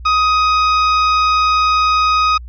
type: tone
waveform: 40% pulse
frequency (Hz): 1255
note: D#6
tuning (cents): +15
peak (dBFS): -10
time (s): 0.05-2.38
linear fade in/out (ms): 10
effects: added 60 Hz sine -29 dBFS peak until 2.48 s + resampled to 11025 Hz